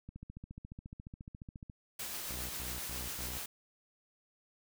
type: click train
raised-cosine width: 5 ms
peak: -34 dBFS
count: 24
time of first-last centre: 0.09-1.698 s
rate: 14.3 Hz
type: noise with tremolo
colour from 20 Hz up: white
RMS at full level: -40 dBFS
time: 1.99-3.46 s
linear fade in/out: 5 ms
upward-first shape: triangle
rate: 7.4 Hz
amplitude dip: 30%
type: tone bursts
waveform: sawtooth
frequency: 61.74 Hz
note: B1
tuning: in tune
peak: -39 dBFS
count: 4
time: 2.3-3.382 s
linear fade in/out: 5 ms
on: 200 ms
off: 94 ms
effects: none

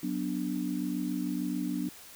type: chord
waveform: sine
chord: B minor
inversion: second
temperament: equal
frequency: 185 / 246.9 / 293.7 Hz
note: F#3 / B3 / D4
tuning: 0 / 0 / 0 cents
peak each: -35 / -34 / -33 dBFS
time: 0.03-1.89 s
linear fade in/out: 5 ms
effects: white hiss -50 dBFS RMS until 2.15 s

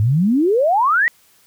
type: exponential sweep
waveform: sine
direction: up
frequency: 99.3 to 1975.5 Hz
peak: -12 dBFS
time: 0-1.08 s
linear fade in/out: 0 ms
effects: white hiss -54 dBFS RMS until 1.46 s

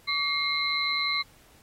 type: tone cluster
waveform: sine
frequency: 1144 / 2133 / 3978 / 4129 Hz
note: D6 / C7 / B7 / C8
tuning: -46 / +33 / +12 / -24 cents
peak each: -32 / -28 / -30 / -32 dBFS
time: 0.07-1.23 s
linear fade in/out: 20 ms
effects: pink hiss -58 dBFS RMS until 1.62 s + AAC 48 kbps

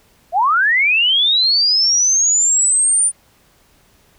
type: linear sweep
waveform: sine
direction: up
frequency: 638 to 9340 Hz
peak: -11 dBFS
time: 0.32-3.12 s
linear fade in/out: 50 ms
effects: pink hiss -54 dBFS RMS until 4.18 s

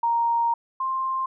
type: tone pair in turn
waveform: sine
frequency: 933 / 1053 Hz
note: A#5 / C6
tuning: +1 / +11 cents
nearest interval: major second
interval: 210 cents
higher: second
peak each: -19 / -23 dBFS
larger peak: first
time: 0.03-0.54 / 0.8-1.26 s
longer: first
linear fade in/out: 5 ms
effects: none

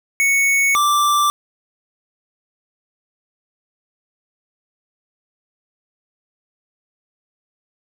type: tone pair in turn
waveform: square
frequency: 2217 / 1174.4 Hz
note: C#7 / D6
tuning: 0 / 0 cents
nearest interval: major seventh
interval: 1100 cents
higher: first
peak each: -14 dBFS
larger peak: neither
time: 0.2-0.75 / 0.75-1.3 s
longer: neither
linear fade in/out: 0 ms
effects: none

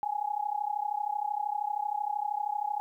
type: tone with amplitude modulation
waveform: sine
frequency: 831 Hz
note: G#5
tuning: 1 cent sharp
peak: -25 dBFS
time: 0.03-2.8 s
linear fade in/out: 0 ms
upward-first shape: sine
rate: 32.9 Hz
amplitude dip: 90%
effects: 11-bit

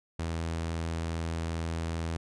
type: tone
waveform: sawtooth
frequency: 82.41 Hz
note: E2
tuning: in tune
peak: -27 dBFS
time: 0.19-2.17 s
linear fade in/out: 5 ms
effects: resampled to 22050 Hz

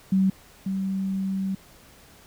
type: tone pair in turn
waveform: sine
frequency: 191 / 192.33 Hz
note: G3 / G3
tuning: -45 / -33 cents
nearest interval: unison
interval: 12 cents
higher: second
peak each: -17 / -24 dBFS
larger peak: first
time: 0.12-0.3 / 0.66-1.55 s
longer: second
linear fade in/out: 5 ms
effects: pink hiss -52 dBFS RMS until 2.26 s

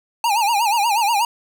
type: tone with vibrato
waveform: square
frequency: 872 Hz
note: A5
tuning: 16 cents flat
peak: -16 dBFS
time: 0.24-1.25 s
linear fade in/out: 2 ms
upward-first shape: sine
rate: 8.3 Hz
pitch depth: 160 cents each way
effects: none

